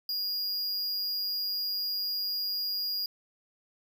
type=tone; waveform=square; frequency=4852 Hz; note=D#8; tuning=44 cents flat; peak=-30 dBFS; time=0.09-3.06 s; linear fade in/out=2 ms; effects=none